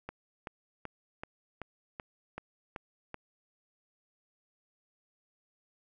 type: click train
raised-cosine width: 0.5 ms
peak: -24 dBFS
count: 9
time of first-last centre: 0.09-3.143 s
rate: 2.62 Hz
effects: none